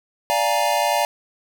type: chord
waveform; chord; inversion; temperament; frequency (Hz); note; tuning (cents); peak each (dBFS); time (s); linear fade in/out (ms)
square; Bb dominant seventh; first; equal; 587.3 / 698.5 / 830.6 / 932.3; D5 / F5 / Ab5 / Bb5; 0 / 0 / 0 / 0; -24; 0.3-1.05; 0
effects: none